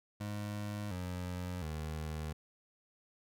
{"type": "tone with pitch steps", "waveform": "25% pulse", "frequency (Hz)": [103.83, 89.87, 77.78], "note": ["G#2", "F#2", "D#2"], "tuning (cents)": [0, -50, 0], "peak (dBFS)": -34, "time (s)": [0.2, 2.33], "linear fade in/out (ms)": 10, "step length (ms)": 710, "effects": []}